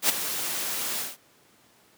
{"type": "noise with ADSR envelope", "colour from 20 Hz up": "white", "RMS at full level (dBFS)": -19, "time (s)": [0.02, 1.17], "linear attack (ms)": 72, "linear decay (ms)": 13, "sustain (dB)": -11, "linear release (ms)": 180, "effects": ["pink hiss -59 dBFS RMS until 1.97 s", "high-pass 150 Hz 12 dB/octave"]}